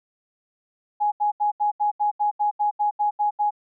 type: tone bursts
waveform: sine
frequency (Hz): 833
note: G#5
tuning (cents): +5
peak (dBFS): -18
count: 13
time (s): 1-3.508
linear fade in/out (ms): 20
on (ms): 120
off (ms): 79
effects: none

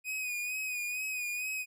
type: tone with vibrato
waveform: 45% pulse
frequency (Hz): 2489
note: D#7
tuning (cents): 0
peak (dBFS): -33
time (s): 0.04-1.66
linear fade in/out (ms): 50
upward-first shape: sine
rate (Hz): 2.2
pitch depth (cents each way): 43
effects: none

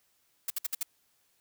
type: noise bursts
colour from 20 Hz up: blue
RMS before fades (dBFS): -31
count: 5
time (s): 0.48-0.831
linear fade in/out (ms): 5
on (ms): 23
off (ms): 59
effects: white hiss -71 dBFS RMS until 1.4 s

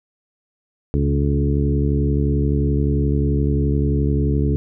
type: harmonic tone with a mistuned harmonic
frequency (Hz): 71.5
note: D2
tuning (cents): -46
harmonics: 1 / 2 / 3 / 4 / 5 / 6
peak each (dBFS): -19 / -20 / -26 / -24 / -29 / -27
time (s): 0.94-4.56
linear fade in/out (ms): 0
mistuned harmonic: 2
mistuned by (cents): -39
effects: none

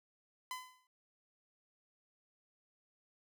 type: tone with exponential decay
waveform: sawtooth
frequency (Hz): 1014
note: B5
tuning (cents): +45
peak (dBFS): -34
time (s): 0.51-0.87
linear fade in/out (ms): 1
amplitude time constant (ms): 78
effects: none

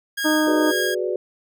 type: tone with tremolo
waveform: sawtooth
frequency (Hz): 1635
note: G#6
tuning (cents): -28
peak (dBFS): -18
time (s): 0.17-0.95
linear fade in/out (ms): 10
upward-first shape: sine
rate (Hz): 2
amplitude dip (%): 60
type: harmonic tone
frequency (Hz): 308.3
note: D#4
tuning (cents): -16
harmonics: 1 / 2 / 3 / 4 / 5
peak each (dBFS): -18 / -24 / -28 / -30 / -32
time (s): 0.24-0.72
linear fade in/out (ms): 20
type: chord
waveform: sine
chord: G# half-diminished seventh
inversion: third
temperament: equal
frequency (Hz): 370 / 415.3 / 493.9 / 587.3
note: F#4 / G#4 / B4 / D5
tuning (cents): 0 / 0 / 0 / 0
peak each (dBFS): -24 / -29 / -27 / -29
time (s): 0.47-1.16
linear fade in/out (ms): 2
effects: none

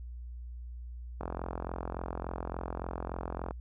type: click train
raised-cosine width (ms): 1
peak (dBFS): -22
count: 101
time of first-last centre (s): 1.21-3.509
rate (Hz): 43.5
effects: added 60 Hz sine -40 dBFS peak until 3.6 s

